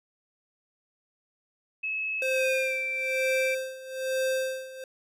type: tone with pitch glide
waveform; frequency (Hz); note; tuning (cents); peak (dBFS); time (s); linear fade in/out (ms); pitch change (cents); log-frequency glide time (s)
sine; 2585 to 2343; E7 to D7; -34 to -5; -28; 1.83-3.55; 10; -171; 2.32-2.73
type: tone with tremolo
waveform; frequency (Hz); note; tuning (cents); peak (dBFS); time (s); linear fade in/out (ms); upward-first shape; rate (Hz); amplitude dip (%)
square; 523.3; C5; 0; -25; 2.22-4.84; 2; sine; 1.1; 85
effects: resampled to 32000 Hz